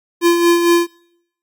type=tone with tremolo; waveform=square; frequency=343.2 Hz; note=F4; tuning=30 cents flat; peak=-9 dBFS; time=0.21-0.87 s; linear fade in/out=50 ms; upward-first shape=sine; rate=4.4 Hz; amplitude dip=50%; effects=noise-tail reverb RT60 0.8 s tail -24 dB re dry + Opus 48 kbps